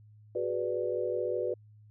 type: chord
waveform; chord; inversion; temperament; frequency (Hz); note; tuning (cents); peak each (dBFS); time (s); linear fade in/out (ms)
sine; G# half-diminished seventh; third; equal; 370 / 415.3 / 493.9 / 587.3; F#4 / G#4 / B4 / D5; 0 / 0 / 0 / 0; -34 / -38 / -32 / -36; 0.35-1.54; 5
effects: added 106 Hz sine -53 dBFS peak until 1.9 s